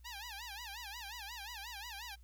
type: tone with vibrato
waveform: 10% pulse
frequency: 880 Hz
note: A5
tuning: in tune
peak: -36 dBFS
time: 0.04-2.16 s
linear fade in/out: 20 ms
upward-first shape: sine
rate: 5.6 Hz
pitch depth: 200 cents each way
effects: added 60 Hz sine -55 dBFS peak until 2.23 s + white hiss -75 dBFS RMS until 2.23 s